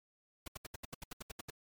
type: noise bursts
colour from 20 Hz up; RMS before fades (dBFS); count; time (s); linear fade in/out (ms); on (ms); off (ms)
pink; -44; 12; 0.46-1.503; 5; 20; 73
effects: MP3 96 kbps